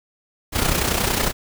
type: noise with amplitude modulation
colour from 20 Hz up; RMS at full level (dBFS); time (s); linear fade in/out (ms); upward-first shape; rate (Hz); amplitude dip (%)
pink; -18; 0.52-1.33; 50; sine; 30.9; 60
effects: none